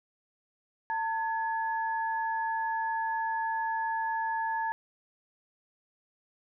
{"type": "tone pair together", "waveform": "sine", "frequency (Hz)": [897.9, 1695], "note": ["A5", "G#6"], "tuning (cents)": [35, 35], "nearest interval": "major seventh", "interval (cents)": 1100, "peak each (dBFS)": [-29, -35], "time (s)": [0.9, 4.72], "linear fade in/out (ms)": 0, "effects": []}